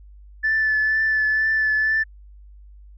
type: tone with vibrato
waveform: sine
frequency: 1748 Hz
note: A6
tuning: 12 cents flat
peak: -16 dBFS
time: 0.43-2.04 s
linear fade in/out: 20 ms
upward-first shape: triangle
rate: 2.1 Hz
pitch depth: 21 cents each way
effects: tanh soft clip ceiling -13 dBFS + added 50 Hz sine -42 dBFS peak until 2.97 s